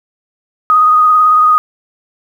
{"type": "tone with vibrato", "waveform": "sine", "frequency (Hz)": 1244.5, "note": "D#6", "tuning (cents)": 0, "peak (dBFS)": -5, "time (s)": [0.7, 1.58], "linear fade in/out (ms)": 0, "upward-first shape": "triangle", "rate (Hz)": 18, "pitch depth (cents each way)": 28, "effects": ["7-bit"]}